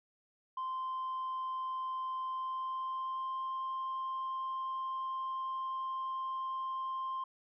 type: tone with pitch glide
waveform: sine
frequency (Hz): 1041 to 1051.9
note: C6 to C6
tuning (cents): -9 to +9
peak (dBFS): -33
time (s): 0.57-7.24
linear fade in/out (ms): 5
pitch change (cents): +18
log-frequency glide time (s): 2.22-3.54
effects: tanh soft clip ceiling -33 dBFS